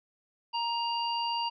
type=harmonic tone; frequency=937 Hz; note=A#5; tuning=9 cents sharp; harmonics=1 / 3 / 5; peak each=-30 / -35 / -37 dBFS; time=0.53-1.5 s; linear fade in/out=20 ms; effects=none